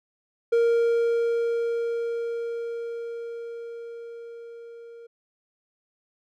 triangle tone with level ramp, 466.2 Hz, A#4, in tune, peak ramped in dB -15 to -40 dBFS, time 0.52-5.07 s, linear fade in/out 10 ms, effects none

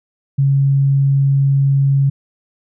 sine tone, 138 Hz, C#3, 7 cents flat, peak -10 dBFS, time 0.38-2.1 s, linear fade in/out 10 ms, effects none

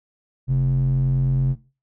square tone with band-pass filter, 44.49 Hz, F1, 33 cents sharp, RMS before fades -19 dBFS, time 0.47-1.56 s, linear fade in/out 50 ms, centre 120 Hz, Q 7.6, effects noise-tail reverb RT60 0.3 s tail -17 dB re dry

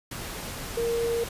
sine tone in noise, 466.2 Hz, A#4, in tune, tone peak -24 dBFS, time 0.77-1.24 s, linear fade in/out 5 ms, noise pink, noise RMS -36 dBFS, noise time 0.11-1.29 s, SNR +9 dB, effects resampled to 32000 Hz

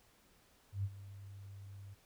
sine tone with ADSR envelope, 98.8 Hz, G2, 14 cents sharp, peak -32 dBFS, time 0.72-1.95 s, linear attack 120 ms, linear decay 49 ms, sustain -16 dB, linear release 22 ms, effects pink hiss -68 dBFS RMS until 2.05 s

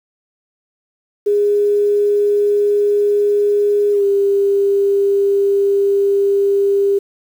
sine tone with pitch glide, 410.9 to 398.7 Hz, G#4 to G4, -18 to +29 cents, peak -11 dBFS, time 1.26-6.99 s, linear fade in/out 10 ms, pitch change -53 cents, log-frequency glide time 3.92-4.04 s, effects 7-bit

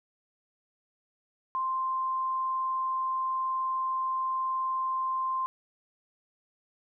sine tone, 1046.5 Hz, C6, in tune, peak -27 dBFS, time 1.55-5.46 s, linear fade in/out 0 ms, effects none

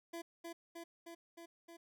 25% pulse tone with echo, 336.9 Hz, E4, 38 cents sharp, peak -39 dBFS, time 0.13-0.22 s, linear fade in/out 10 ms, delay 310 ms, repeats 5, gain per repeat -2 dB, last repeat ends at 1.77 s, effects none

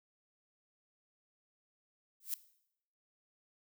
violet noise with exponential growth, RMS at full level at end -32 dBFS, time 2.2-2.34 s, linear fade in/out 2 ms, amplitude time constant 30 ms, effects noise-tail reverb RT60 0.7 s tail -17 dB re dry

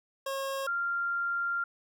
25% pulse / sine tone pair in turn, 543 / 1389.8 Hz, C#5 / F6, -36 / -9 cents, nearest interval octave + major third, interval 1627 cents, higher second, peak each -28 dBFS, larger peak neither, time 0.26-0.67 / 0.67-1.64 s, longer second, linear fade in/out 5 ms, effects none

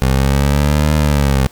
20% pulse linear two-way sweep, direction up then down, 64.9 to 76.6 to 65.2 Hz, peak -6 dBFS, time 0.02-1.47 s, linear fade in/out 0 ms, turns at 0.95 s, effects pink hiss -44 dBFS RMS until 1.51 s

